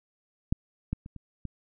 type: clicks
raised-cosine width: 5 ms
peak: -12 / -16 / -30 / -30 / -23 dBFS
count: 5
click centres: 0.525 / 0.93 / 1.061 / 1.163 / 1.453 s
effects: none